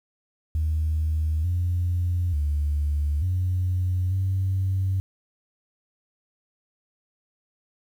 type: tone with pitch steps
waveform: sine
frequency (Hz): 78.2 / 88 / 73.5 / 91.1 / 95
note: D#2 / F2 / D2 / F#2 / F#2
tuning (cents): +9 / +14 / +2 / -26 / +46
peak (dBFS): -20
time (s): 0.55-5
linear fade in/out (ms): 0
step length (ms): 890
effects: tanh soft clip ceiling -17 dBFS + 9-bit